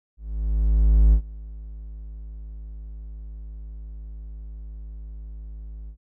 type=tone with ADSR envelope; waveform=triangle; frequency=52.9 Hz; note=G#1; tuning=33 cents sharp; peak=-9 dBFS; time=0.17-5.97 s; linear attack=960 ms; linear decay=82 ms; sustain=-23 dB; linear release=81 ms; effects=none